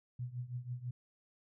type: tone with tremolo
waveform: sine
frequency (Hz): 123.47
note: B2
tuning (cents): 0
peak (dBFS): -35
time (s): 0.19-0.91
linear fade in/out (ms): 5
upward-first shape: triangle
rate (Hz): 6.1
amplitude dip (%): 90
effects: none